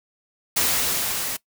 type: noise with level ramp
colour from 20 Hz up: white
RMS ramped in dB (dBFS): -20 to -28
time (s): 0.56-1.37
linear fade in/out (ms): 10
effects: noise-tail reverb RT60 0.1 s tail -20 dB re dry